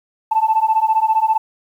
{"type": "beating tone pair", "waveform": "sine", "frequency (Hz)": [873, 888], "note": ["A5", "A5"], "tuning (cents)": [-14, 16], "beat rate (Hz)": 15, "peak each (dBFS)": -15, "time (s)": [0.31, 1.38], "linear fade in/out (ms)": 10, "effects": ["tanh soft clip ceiling -6 dBFS", "8-bit"]}